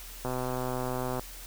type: click train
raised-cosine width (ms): 1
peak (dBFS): -19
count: 121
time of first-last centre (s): 0.25-1.195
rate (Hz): 127
effects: added 42 Hz sine -45 dBFS peak until 1.46 s + white hiss -46 dBFS RMS until 1.46 s